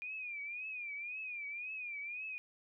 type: tone with vibrato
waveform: sine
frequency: 2426 Hz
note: D#7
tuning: 44 cents flat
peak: -40 dBFS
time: 0.02-2.38 s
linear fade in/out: 0 ms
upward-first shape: triangle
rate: 1.9 Hz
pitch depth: 130 cents each way
effects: none